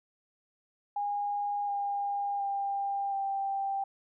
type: tone with pitch steps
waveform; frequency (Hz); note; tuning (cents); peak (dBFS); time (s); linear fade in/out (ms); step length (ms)
sine; 817 / 806.7 / 796.5 / 786.4; G#5 / G5 / G5 / G5; -29 / +49 / +27 / +5; -29; 0.96-3.84; 5; 720
effects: none